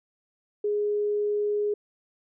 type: tone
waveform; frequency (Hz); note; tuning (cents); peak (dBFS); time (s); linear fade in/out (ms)
sine; 415.3; G#4; 0; -23; 0.64-1.74; 5
effects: none